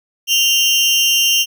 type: tone pair together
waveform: 30% pulse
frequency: 2794 / 3109 Hz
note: F7 / G7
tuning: 0 / -15 cents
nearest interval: major second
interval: 185 cents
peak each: -11 / -12 dBFS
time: 0.27-1.46 s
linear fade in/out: 50 ms
effects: none